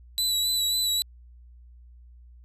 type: tone with vibrato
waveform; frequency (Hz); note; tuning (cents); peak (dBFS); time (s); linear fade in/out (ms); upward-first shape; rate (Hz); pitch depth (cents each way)
sawtooth; 3951; B7; 0; -20; 0.18-1.02; 0; sine; 3.7; 28
effects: added 60 Hz sine -47 dBFS peak until 2.44 s + resampled to 32000 Hz